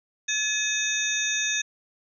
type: tone cluster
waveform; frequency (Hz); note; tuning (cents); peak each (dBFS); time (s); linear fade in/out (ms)
sine; 1712 / 2539 / 3652 / 5930 / 6570; A6 / D#7 / A#7 / F#8 / G#8; -48 / +34 / -36 / +3 / -20; -30; 0.28-1.62; 10
effects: none